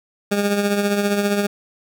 20% pulse tone with tremolo, 203.2 Hz, G#3, 38 cents flat, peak -10 dBFS, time 0.31-1.47 s, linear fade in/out 10 ms, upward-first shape triangle, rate 15 Hz, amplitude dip 55%, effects none

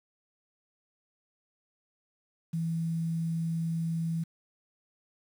sine tone with quantisation, 164.7 Hz, E3, 1 cent flat, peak -28 dBFS, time 2.53-4.24 s, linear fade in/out 10 ms, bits 9, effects none

